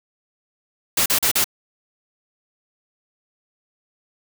white noise bursts, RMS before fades -18 dBFS, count 4, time 0.97-1.443 s, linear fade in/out 5 ms, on 89 ms, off 39 ms, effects none

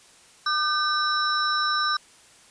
sine tone cluster, 1204 / 1535 / 3926 / 5370 Hz, D6 / G6 / B7 / E8, +43 / -37 / -11 / +31 cents, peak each -24 / -27 / -30 / -29 dBFS, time 0.46-1.97 s, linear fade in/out 5 ms, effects white hiss -53 dBFS RMS until 2.5 s + resampled to 22050 Hz

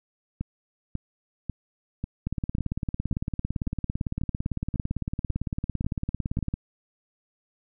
two click trains, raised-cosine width 5 ms, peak -17 / -15 dBFS, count 12 / 77, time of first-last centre 0.41-6.388 / 2.27-6.54 s, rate 1.84 / 17.8 Hz, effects none

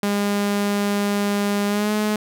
sawtooth tone with pitch glide, 203.3 to 211.9 Hz, G#3 to G#3, -37 to +35 cents, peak -15 dBFS, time 0.03-2.16 s, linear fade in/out 2 ms, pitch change +72 cents, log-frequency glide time 1.67-1.92 s, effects none

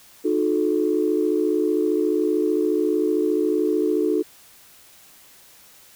sine tone cluster, 305.1 / 358.7 / 433.8 Hz, D#4 / F4 / A4, -34 / +46 / -25 cents, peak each -22 dBFS, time 0.24-4.23 s, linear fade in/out 20 ms, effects tanh soft clip ceiling -8 dBFS + white hiss -50 dBFS RMS until 5.95 s

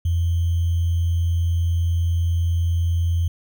sine tone with sample-and-hold, 85 Hz, F2, 46 cents flat, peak -17 dBFS, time 0.05-3.28 s, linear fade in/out 5 ms, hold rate 3150 Hz, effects none

